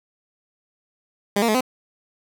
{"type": "tone with pitch steps", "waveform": "15% pulse", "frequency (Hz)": [202.5, 232.6, 214.5, 255.6], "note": ["G#3", "A#3", "A3", "C4"], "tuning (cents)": [-43, -4, -44, -40], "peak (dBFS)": -11, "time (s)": [1.36, 1.608], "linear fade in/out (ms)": 5, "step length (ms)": 62, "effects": []}